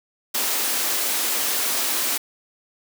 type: high-pass noise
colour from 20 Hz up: white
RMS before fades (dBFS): -23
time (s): 0.34-2.18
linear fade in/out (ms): 10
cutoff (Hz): 220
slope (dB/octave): 48
effects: none